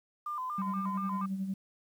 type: tone with vibrato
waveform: sine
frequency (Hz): 1106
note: C#6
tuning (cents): -4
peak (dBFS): -33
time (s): 0.26-1.26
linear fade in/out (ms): 5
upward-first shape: square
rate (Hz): 4.2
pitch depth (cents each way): 140
type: tone with tremolo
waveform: sine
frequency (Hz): 192.4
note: G3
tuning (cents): -32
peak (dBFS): -29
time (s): 0.58-1.54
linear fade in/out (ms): 5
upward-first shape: sine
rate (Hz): 11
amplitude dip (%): 55
effects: tanh soft clip ceiling -25 dBFS + 10-bit